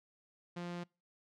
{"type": "tone", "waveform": "sawtooth", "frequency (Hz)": 174.61, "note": "F3", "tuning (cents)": 0, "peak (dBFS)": -36, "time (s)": [0.56, 0.84], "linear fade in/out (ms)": 10, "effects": ["noise-tail reverb RT60 0.3 s tail -26 dB re dry", "low-pass 5000 Hz 12 dB/octave"]}